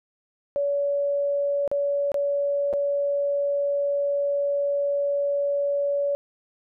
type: tone with dropouts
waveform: sine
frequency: 568 Hz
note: C#5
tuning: 42 cents sharp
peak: -21 dBFS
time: 0.56-6.15 s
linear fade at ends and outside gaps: 0 ms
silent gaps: 1.677-1.715 / 2.118-2.143 / 2.729-2.736 s
effects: none